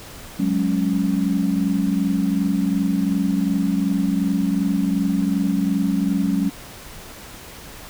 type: chord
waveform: sine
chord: F# suspended second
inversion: none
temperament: equal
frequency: 185 / 207.7 / 277.2 Hz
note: F#3 / G#3 / C#4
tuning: 0 / 0 / 0 cents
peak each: -21 / -22 / -22 dBFS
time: 0.39-6.5 s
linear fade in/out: 10 ms
effects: pink hiss -39 dBFS RMS until 7.89 s